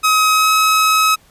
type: tone with pitch glide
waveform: sawtooth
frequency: 1270 to 1280.3 Hz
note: D#6 to D#6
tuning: +35 to +49 cents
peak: -7 dBFS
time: 0.03-1.16 s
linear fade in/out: 20 ms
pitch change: +14 cents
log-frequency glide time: 0.31-0.51 s
effects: pink hiss -51 dBFS RMS until 1.3 s + resampled to 32000 Hz